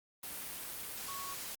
sine tone in noise, 1109 Hz, C#6, in tune, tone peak -43 dBFS, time 1.08-1.34 s, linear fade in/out 5 ms, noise white, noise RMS -43 dBFS, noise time 0.23-1.55 s, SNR -3 dB, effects Opus 32 kbps

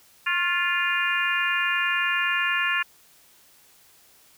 harmonic tone with a mistuned harmonic, 349.2 Hz, F4, in tune, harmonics 3 / 4 / 5 / 6 / 7 / 8, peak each -30 / -29 / -25 / -35 / -28 / -30 dBFS, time 0.26-2.83 s, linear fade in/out 10 ms, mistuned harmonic 3, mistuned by +49 cents, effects white hiss -56 dBFS RMS until 4.37 s

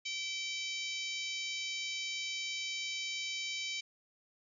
harmonic tone, 771 Hz, G5, 29 cents flat, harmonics 3 / 4 / 5 / 6 / 7 / 8 / 9, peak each -40 / -42 / -44 / -46 / -47 / -48 / -49 dBFS, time 0.05-3.81 s, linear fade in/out 10 ms, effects none

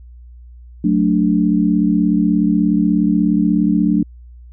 sine chord, D major, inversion first, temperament just, 183.54 / 220.2 / 293.7 Hz, F#3 / A3 / D4, -14 / +2 / 0 cents, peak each -16 dBFS, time 0.84-4.03 s, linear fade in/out 5 ms, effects added 60 Hz sine -36 dBFS peak until 4.52 s

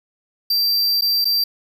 square tone with dropouts, 4699 Hz, D8, in tune, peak -16 dBFS, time 0.5-1.44 s, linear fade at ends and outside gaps 5 ms, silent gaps 1.011-1.02 / 1.245-1.253 s, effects 9-bit

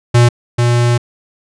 square tone pair in turn, 120 / 120 Hz, B2 / B2, -49 / -49 cents, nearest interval unison, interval 0 cents, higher neither, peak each -6 / -10 dBFS, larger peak first, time 0.14-0.29 / 0.58-0.98 s, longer second, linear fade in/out 10 ms, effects resampled to 22050 Hz

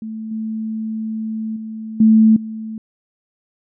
sine tone with level steps, 220 Hz, A3, in tune, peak -25 / -21 / -26 / -7 / -25 dBFS, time 0.02-2.78 s, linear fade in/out 2 ms, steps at 0.31 / 1.56 / 2 / 2.36 s, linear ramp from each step 5 ms, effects none

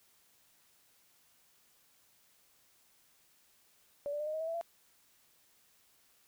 sine tone with pitch steps, 574 / 587.8 / 601.8 / 616.3 / 631 / 646.2 / 661.6 / 677.5 Hz, D5 / D5 / D5 / D#5 / D#5 / E5 / E5 / E5, -40 / +1 / +42 / -17 / +24 / -35 / +6 / +47 cents, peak -34 dBFS, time 4.06-4.612 s, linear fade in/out 0 ms, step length 69 ms, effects white hiss -68 dBFS RMS until 6.27 s

